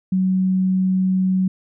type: tone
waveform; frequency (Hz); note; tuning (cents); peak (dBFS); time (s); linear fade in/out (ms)
sine; 187.1; F#3; +20; -15; 0.12-1.48; 5
effects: none